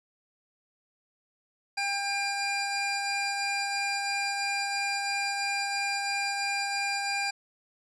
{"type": "tone pair together", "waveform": "25% pulse", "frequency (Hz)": [800, 2397], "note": ["G5", "D7"], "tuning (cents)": [35, 35], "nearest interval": "octave + perfect fifth", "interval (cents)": 1900, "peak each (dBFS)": -27, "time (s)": [1.77, 7.31], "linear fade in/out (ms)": 10, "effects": ["resampled to 24000 Hz"]}